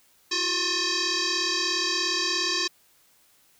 sine tone with frequency modulation, 375.5 Hz, F#4, 26 cents sharp, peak -23 dBFS, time 0.31-2.68 s, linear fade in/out 10 ms, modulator 714 Hz, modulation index 7.9, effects white hiss -61 dBFS RMS until 3.59 s

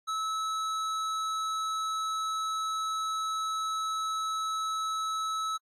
sine tone with hard clipping, 1300 Hz, E6, 24 cents flat, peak -31 dBFS, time 0.07-5.58 s, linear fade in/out 20 ms, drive 18 dB, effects low-pass 9000 Hz 12 dB/octave + AAC 64 kbps

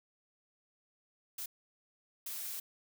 blue noise bursts at uneven times, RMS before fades -41 dBFS, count 2, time 1.38-1.46 / 2.26-2.6 s, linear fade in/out 5 ms, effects none

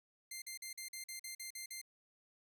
10% pulse tone bursts, 2093 Hz, C7, in tune, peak -35 dBFS, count 10, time 0.31-1.815 s, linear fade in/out 5 ms, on 110 ms, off 45 ms, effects none

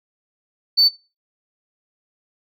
sine tone, 4517 Hz, C#8, 32 cents sharp, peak -9 dBFS, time 0.77-0.89 s, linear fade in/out 20 ms, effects noise-tail reverb RT60 0.3 s tail -22 dB re dry + tanh soft clip ceiling -8 dBFS

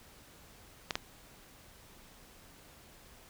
clicks, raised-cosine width 0.2 ms, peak -14 dBFS, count 2, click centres 0.908 / 0.955 s, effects pink hiss -57 dBFS RMS until 3.29 s

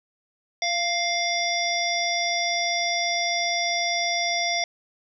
harmonic tone with a mistuned harmonic, 701 Hz, F5, 6 cents sharp, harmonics 1 / 3 / 5 / 7 / 8, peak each -27 / -27 / -30 / -32 / -29 dBFS, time 0.62-4.64 s, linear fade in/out 2 ms, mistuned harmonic 1, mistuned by -31 cents, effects none

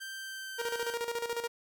sawtooth tone with pitch glide, 1568 to 1551.8 Hz, G6 to G6, 0 to -18 cents, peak -36 dBFS, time 0-0.95 s, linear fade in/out 20 ms, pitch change -18 cents, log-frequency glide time 0.12-0.51 s
sawtooth tone with tremolo, 470 Hz, A#4, 14 cents sharp, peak -27 dBFS, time 0.58-1.48 s, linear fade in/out 20 ms, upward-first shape square, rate 14 Hz, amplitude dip 65%
effects none

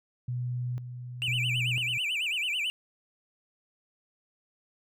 sine tone with tremolo, 123.47 Hz, B2, in tune, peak -29 dBFS, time 0.28-1.98 s, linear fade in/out 5 ms, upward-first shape square, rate 1 Hz, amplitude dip 60%
triangle tone with vibrato, 2652 Hz, E7, 10 cents sharp, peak -26 dBFS, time 1.22-2.7 s, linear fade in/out 0 ms, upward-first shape sine, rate 9.1 Hz, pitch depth 240 cents each way
effects none

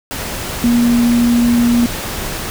sine tone in noise, 238.2 Hz, A#3, 38 cents sharp, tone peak -9 dBFS, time 0.64-1.86 s, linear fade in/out 0 ms, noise pink, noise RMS -23 dBFS, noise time 0.11-2.5 s, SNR +11 dB, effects none

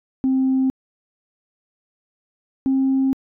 sine tone pair in turn, 263.1 / 266.9 Hz, C4 / C4, +10 / +35 cents, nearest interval unison, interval 25 cents, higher second, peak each -14 dBFS, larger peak neither, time 0.24-0.7 / 2.66-3.13 s, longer second, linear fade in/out 0 ms, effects tanh soft clip ceiling -12 dBFS

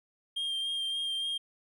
triangle tone with vibrato, 3200 Hz, G7, 35 cents sharp, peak -29 dBFS, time 0.36-1.38 s, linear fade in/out 10 ms, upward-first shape sine, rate 3.5 Hz, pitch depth 18 cents each way, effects none

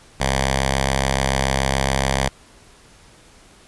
5% pulse tone with notch filter, 67 Hz, C2, 42 cents sharp, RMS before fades -20 dBFS, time 0.2-2.29 s, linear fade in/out 5 ms, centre 330 Hz, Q 0.67, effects pink hiss -49 dBFS RMS until 3.67 s + resampled to 24000 Hz

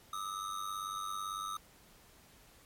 square ring-modulated tone, 1244.5 Hz, D#6, in tune, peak -35 dBFS, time 0.13-1.57 s, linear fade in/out 0 ms, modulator 49 Hz, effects pink hiss -61 dBFS RMS until 2.65 s + MP3 64 kbps

